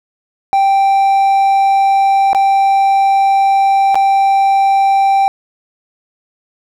triangle tone with dropouts, 784 Hz, G5, in tune, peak -6 dBFS, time 0.53-5.28 s, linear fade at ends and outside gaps 0 ms, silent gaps 2.331-2.348 / 3.945-3.955 s, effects none

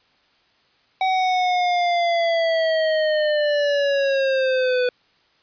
square linear sweep, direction down, 759 to 493.9 Hz, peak -18 dBFS, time 1.01-4.89 s, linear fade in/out 2 ms, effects white hiss -60 dBFS RMS until 5.42 s + resampled to 11025 Hz

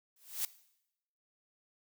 blue noise with exponential growth, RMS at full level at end -31 dBFS, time 0.16-0.45 s, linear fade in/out 2 ms, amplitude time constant 63 ms, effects noise-tail reverb RT60 0.8 s tail -18 dB re dry

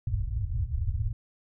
white low-pass noise, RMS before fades -29 dBFS, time 0.07-1.13 s, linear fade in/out 5 ms, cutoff 120 Hz, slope 96 dB/octave, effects none

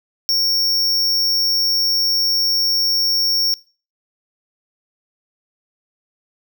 square tone, 5500 Hz, F8, 27 cents flat, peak -15 dBFS, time 0.29-3.54 s, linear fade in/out 0 ms, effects noise-tail reverb RT60 0.4 s tail -25 dB re dry

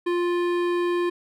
sine tone with hard clipping, 350.1 Hz, F4, 4 cents sharp, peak -23 dBFS, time 0.06-1.1 s, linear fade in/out 10 ms, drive 15 dB, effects none

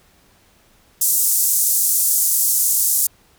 white band-pass noise, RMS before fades -17 dBFS, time 1.01-3.07 s, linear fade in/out 5 ms, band 6800 to 15000 Hz, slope 24 dB/octave, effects pink hiss -55 dBFS RMS until 3.38 s

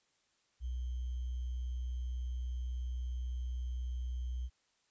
sine tone with sample-and-hold, 61.8 Hz, B1, 2 cents sharp, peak -35 dBFS, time 0.6-4.5 s, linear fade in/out 50 ms, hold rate 3150 Hz, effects white hiss -75 dBFS RMS until 4.9 s + resampled to 16000 Hz

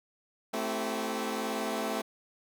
15% pulse chord, A minor seventh, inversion none, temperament equal with one note detuned, 220 / 261.6 / 329.6 / 383.7 Hz, A3 / C4 / E4 / G4, 0 / 0 / 0 / -37 cents, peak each -28 / -30 / -34 / -32 dBFS, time 0.53-2.02 s, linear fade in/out 10 ms, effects none

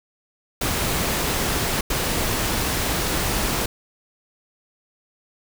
pink noise bursts at uneven times, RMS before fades -23 dBFS, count 2, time 0.61-1.81 / 1.9-3.66 s, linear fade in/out 5 ms, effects none

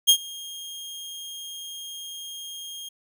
sawtooth tone with ADSR envelope, 3234 Hz, G#7, 47 cents flat, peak -8 dBFS, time 0.07-2.89 s, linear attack 26 ms, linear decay 74 ms, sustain -24 dB, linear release 8 ms, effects none

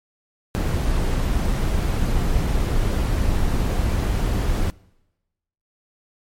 brown noise, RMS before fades -20 dBFS, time 0.55-4.7 s, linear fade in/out 0 ms, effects noise-tail reverb RT60 1.0 s tail -24 dB re dry + MP3 64 kbps

